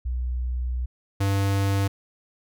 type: tone pair in turn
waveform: sine / square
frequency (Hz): 61.8 / 98.56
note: B1 / G2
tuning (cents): +2 / +10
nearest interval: minor sixth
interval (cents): 808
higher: second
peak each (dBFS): -24 / -21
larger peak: second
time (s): 0.05-0.86 / 1.2-1.88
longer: first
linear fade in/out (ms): 10
effects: none